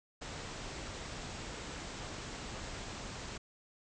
pink low-pass noise, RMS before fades -44 dBFS, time 0.21-3.38 s, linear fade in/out 10 ms, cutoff 8100 Hz, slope 96 dB/octave, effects none

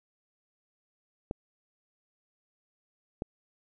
clicks, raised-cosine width 2 ms, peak -19 dBFS, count 2, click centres 1.311 / 3.221 s, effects none

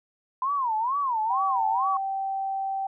sine tone with vibrato, 996 Hz, B5, 14 cents sharp, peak -23 dBFS, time 0.42-1.97 s, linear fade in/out 2 ms, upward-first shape sine, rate 2.2 Hz, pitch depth 250 cents each way
sine tone, 777 Hz, G5, 16 cents flat, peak -26 dBFS, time 1.3-2.87 s, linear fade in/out 5 ms
effects none

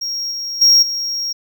triangle tone with level steps, 5588 Hz, F8, in tune, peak -19 / -21 / -6 / -18 dBFS, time 0.01-1.33 s, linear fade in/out 10 ms, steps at 0.31 / 0.61 / 0.82 s, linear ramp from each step 10 ms, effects none

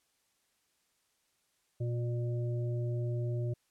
harmonic tone, 119.9 Hz, A#2, 49 cents sharp, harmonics 1 / 3 / 5, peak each -31 / -41 / -45 dBFS, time 1.8-3.54 s, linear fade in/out 10 ms, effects white hiss -75 dBFS RMS until 3.7 s + low-pass 11000 Hz 12 dB/octave

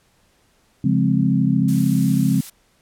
sine chord, Db major seventh, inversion none, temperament equal, 138.59 / 174.61 / 207.7 / 261.6 Hz, Db3 / F3 / Ab3 / C4, 0 / 0 / 0 / 0 cents, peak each -20 dBFS, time 0.84-2.41 s, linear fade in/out 5 ms
blue noise, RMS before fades -34 dBFS, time 1.68-2.5 s, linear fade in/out 5 ms
effects pink hiss -60 dBFS RMS until 2.81 s + low-pass 12000 Hz 12 dB/octave

